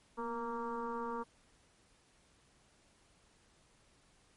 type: tone with frequency modulation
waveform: sine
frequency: 698.5 Hz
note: F5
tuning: in tune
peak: -36 dBFS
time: 0.17-1.24 s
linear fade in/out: 20 ms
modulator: 230 Hz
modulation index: 2.3
effects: pink hiss -68 dBFS RMS until 4.36 s + MP3 48 kbps